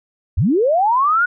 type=linear sweep; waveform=sine; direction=up; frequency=59 to 1480 Hz; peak=-12 dBFS; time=0.37-1.26 s; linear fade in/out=10 ms; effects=none